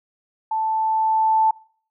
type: tone with level ramp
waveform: sine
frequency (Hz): 880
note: A5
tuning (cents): 0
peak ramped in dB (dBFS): -20 to -13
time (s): 0.51-1.51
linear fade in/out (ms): 5
effects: noise-tail reverb RT60 0.5 s tail -24 dB re dry